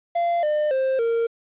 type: tone with pitch steps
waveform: triangle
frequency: 688 / 602.4 / 527.5 / 461.8 Hz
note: F5 / D5 / C5 / A#4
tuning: -26 / +44 / +14 / -16 cents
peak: -17 dBFS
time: 0.15-1.27 s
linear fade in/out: 10 ms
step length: 280 ms
effects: resampled to 8000 Hz + 9-bit